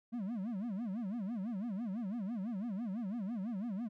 triangle tone with vibrato, 213 Hz, G#3, 44 cents sharp, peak -34 dBFS, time 0.12-3.89 s, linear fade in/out 20 ms, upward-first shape sine, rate 6 Hz, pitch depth 250 cents each way, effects none

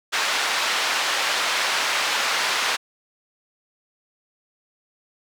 pink band-pass noise, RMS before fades -23 dBFS, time 0.12-2.77 s, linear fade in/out 20 ms, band 990 to 5200 Hz, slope 12 dB/octave, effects none

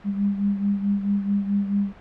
sine beating tone pair, 200 / 204.6 Hz, G3 / G#3, +35 / -26 cents, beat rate 4.6 Hz, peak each -21 / -27 dBFS, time 0.04-1.93 s, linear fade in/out 50 ms, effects pink hiss -47 dBFS RMS until 2 s + low-pass 2000 Hz 12 dB/octave

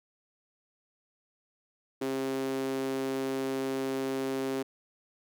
sawtooth tone with high-pass filter, 133.7 Hz, C3, 38 cents sharp, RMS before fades -32 dBFS, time 2.01-4.63 s, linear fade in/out 10 ms, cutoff 330 Hz, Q 9.7, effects none

